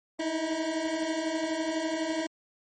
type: beating tone pair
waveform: 25% pulse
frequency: 311.1 / 323.1 Hz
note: D#4 / E4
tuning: 0 / -35 cents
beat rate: 12 Hz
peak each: -30 / -26 dBFS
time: 0.19-2.27 s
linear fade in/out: 10 ms
effects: MP3 32 kbps